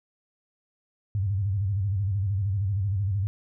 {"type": "tone with vibrato", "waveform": "sine", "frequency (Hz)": 98.5, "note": "G2", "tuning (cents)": 9, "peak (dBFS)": -23, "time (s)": [1.15, 3.27], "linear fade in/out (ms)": 0, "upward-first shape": "square", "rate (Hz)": 13, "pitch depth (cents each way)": 97, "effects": []}